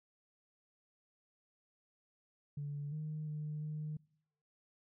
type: tone with pitch steps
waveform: sine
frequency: 144.6 / 153.8 / 151.2 / 152.6 Hz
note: D3 / D#3 / D#3 / D#3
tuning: -27 / -20 / -49 / -33 cents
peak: -37 dBFS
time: 2.57-3.97 s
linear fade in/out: 5 ms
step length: 350 ms
effects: noise-tail reverb RT60 0.7 s tail -25 dB re dry + tanh soft clip ceiling -34 dBFS